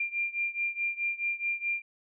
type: beating tone pair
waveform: sine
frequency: 2386 / 2390.7 Hz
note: D7 / D7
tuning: +27 / +30 cents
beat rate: 4.7 Hz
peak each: -31 / -33 dBFS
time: 0-1.82 s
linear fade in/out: 5 ms
effects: none